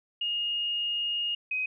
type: tone pair in turn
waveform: sine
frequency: 2851 / 2519 Hz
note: F7 / D#7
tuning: +35 / +21 cents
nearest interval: major second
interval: 214 cents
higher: first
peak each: -27 dBFS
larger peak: neither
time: 0.21-1.35 / 1.51-1.66 s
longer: first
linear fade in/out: 5 ms
effects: none